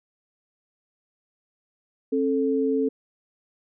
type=tone pair together; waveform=sine; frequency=268.8 / 440 Hz; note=C4 / A4; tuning=+47 / 0 cents; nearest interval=major sixth; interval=853 cents; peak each=-23 dBFS; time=2.12-2.89 s; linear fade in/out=10 ms; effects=none